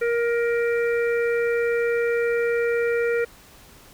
harmonic tone, 470 Hz, A#4, 14 cents sharp, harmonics 1 / 3 / 4 / 5, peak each -20 / -30 / -32 / -34 dBFS, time 0.01-3.25 s, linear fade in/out 10 ms, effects pink hiss -49 dBFS RMS until 3.93 s

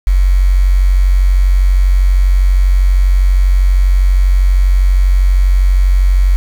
sine tone with quantisation, 46.25 Hz, F#1, in tune, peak -6 dBFS, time 0.07-6.36 s, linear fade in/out 0 ms, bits 5, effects none

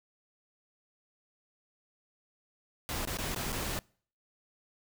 pink noise with dropouts, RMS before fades -35 dBFS, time 2.89-3.79 s, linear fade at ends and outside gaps 0 ms, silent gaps 3.051-3.074 / 3.171-3.186 / 3.347-3.361 / 3.521-3.527 s, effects noise-tail reverb RT60 0.5 s tail -26 dB re dry

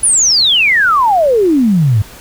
sine exponential sweep, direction down, 10370 to 98 Hz, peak -7 dBFS, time 0.03-2.02 s, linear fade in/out 5 ms, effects pink hiss -35 dBFS RMS until 2.2 s

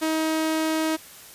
sawtooth tone, 316.9 Hz, D#4, 32 cents sharp, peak -18 dBFS, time 0.01-0.97 s, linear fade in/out 20 ms, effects white hiss -45 dBFS RMS until 1.34 s + resampled to 32000 Hz

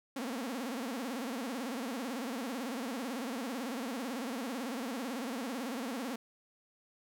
sawtooth tone with vibrato, 249.6 Hz, B3, 19 cents sharp, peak -32 dBFS, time 0.16-6.16 s, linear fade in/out 5 ms, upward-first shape sine, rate 18 Hz, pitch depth 200 cents each way, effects none

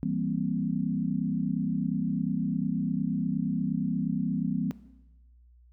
sine chord, C dominant seventh, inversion first, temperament equal, 164.81 / 196 / 233.1 / 261.6 Hz, E3 / G3 / Bb3 / C4, 0 / 0 / 0 / 0 cents, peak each -32 dBFS, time 0.03-4.71 s, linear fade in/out 0 ms, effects noise-tail reverb RT60 1.0 s tail -17 dB re dry + added 60 Hz sine -54 dBFS peak until 5.72 s

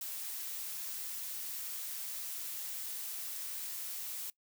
blue noise, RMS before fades -41 dBFS, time 0.01-4.3 s, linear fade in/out 2 ms, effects noise-tail reverb RT60 0.1 s tail -21 dB re dry

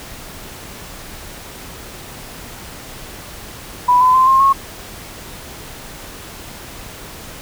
sine tone with pitch steps, 987.8 / 1012.6 / 1038.1 / 1064.2 / 1091 Hz, B5 / B5 / C6 / C6 / C#6, 0 / +43 / -14 / +29 / -28 cents, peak -8 dBFS, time 3.88-4.53 s, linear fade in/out 10 ms, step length 130 ms, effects pink hiss -34 dBFS RMS until 7.41 s

